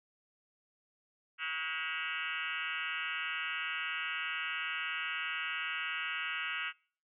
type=tone with frequency modulation; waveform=sine; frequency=2096 Hz; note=C7; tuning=2 cents sharp; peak=-34 dBFS; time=1.38-6.73 s; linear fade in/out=50 ms; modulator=163 Hz; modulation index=5.1; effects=noise-tail reverb RT60 0.5 s tail -26 dB re dry